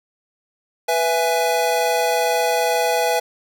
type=chord; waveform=square; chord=E major; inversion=second; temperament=equal with one note detuned; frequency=493.9 / 665.4 / 830.6 Hz; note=B4 / E5 / G#5; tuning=0 / +16 / 0 cents; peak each=-22 dBFS; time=0.88-3.2 s; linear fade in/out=10 ms; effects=none